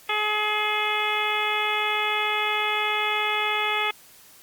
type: harmonic tone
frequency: 423.1 Hz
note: G#4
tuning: 32 cents sharp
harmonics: 1 / 2 / 3 / 4 / 5 / 6 / 7 / 8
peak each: -33 / -29 / -29 / -35 / -28 / -29 / -35 / -31 dBFS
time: 0.09-3.91 s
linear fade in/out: 5 ms
effects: white hiss -51 dBFS RMS until 4.42 s + Opus 48 kbps